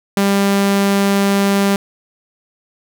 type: tone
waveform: sawtooth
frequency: 198.6 Hz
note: G3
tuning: 23 cents sharp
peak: -8 dBFS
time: 0.17-1.76 s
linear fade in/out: 2 ms
effects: none